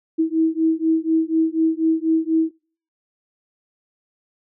sine beating tone pair, 320.4 / 324.5 Hz, E4 / E4, -49 / -27 cents, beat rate 4.1 Hz, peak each -19 dBFS, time 0.18-2.51 s, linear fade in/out 20 ms, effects noise-tail reverb RT60 0.5 s tail -26 dB re dry

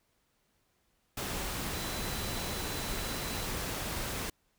sine tone in noise, 3993 Hz, B7, 18 cents sharp, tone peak -46 dBFS, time 1.74-3.46 s, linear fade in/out 5 ms, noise pink, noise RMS -36 dBFS, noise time 1.17-4.3 s, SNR -13 dB, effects pink hiss -74 dBFS RMS until 4.58 s

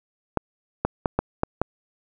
clicks, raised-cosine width 1 ms, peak -6 dBFS, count 6, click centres 0.373 / 0.85 / 1.058 / 1.19 / 1.434 / 1.616 s, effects none

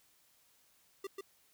square tone with echo, 392 Hz, G4, in tune, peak -39 dBFS, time 1.04-1.07 s, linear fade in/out 5 ms, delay 140 ms, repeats 1, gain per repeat -2 dB, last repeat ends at 1.21 s, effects white hiss -69 dBFS RMS until 1.53 s

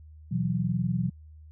sine chord, B suspended fourth, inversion none, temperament equal, 123.47 / 164.81 / 185 Hz, B2 / E3 / F#3, 0 / 0 / 0 cents, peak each -29 dBFS, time 0.31-1.1 s, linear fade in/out 10 ms, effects added 77 Hz sine -46 dBFS peak until 1.51 s

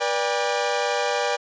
sawtooth tone cluster, 483.6 / 587 / 802 Hz, B4 / D5 / G5, -36 / -1 / +39 cents, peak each -22 dBFS, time 0-1.37 s, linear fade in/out 20 ms, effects resampled to 16000 Hz

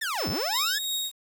sawtooth linear two-way sweep, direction down then up, 1864.7 to 67.5 to 1765 Hz, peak -24 dBFS, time 0.01-0.79 s, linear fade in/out 10 ms, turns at 0.29 s
square tone, 5270 Hz, E8, 1 cent flat, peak -31 dBFS, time 0.18-0.78 s, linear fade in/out 5 ms
sawtooth tone with tremolo, 3761 Hz, A#7, 15 cents sharp, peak -23 dBFS, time 0.5-1.12 s, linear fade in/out 50 ms, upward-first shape triangle, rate 2.8 Hz, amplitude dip 45%
effects 8-bit

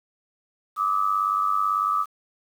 sine tone pair together, 1174.7 / 1272.8 Hz, D6 / D#6, 0 / +39 cents, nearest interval minor second, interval 139 cents, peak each -23 dBFS, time 0.76-2.06 s, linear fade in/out 50 ms, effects 8-bit

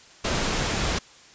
pink noise, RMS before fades -25 dBFS, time 0.24-0.99 s, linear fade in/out 10 ms, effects white hiss -50 dBFS RMS until 1.34 s + resampled to 16000 Hz

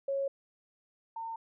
sine tone pair in turn, 550 / 907.8 Hz, C#5 / A#5, -14 / -46 cents, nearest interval major sixth, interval 868 cents, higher second, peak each -29 / -36 dBFS, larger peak first, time 0.08-0.28 / 1.16-1.36 s, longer neither, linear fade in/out 5 ms, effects none

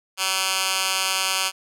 10% pulse tone with high-pass filter, 189.7 Hz, F#3, 43 cents sharp, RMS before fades -23 dBFS, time 0.17-1.52 s, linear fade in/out 50 ms, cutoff 2000 Hz, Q 0.64, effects low-pass 12000 Hz 12 dB/octave

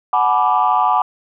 sine chord, G# half-diminished seventh, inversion third, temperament equal with one note detuned, 740 / 852 / 987.8 / 1174.7 Hz, F#5 / G#5 / B5 / D6, 0 / +44 / 0 / 0 cents, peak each -17 dBFS, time 0.13-1.02 s, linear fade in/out 2 ms, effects tanh soft clip ceiling -4 dBFS

